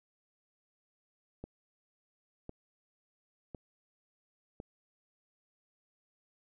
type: click train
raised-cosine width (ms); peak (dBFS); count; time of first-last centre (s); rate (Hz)
2; -29; 4; 1.44-4.601; 0.949
effects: none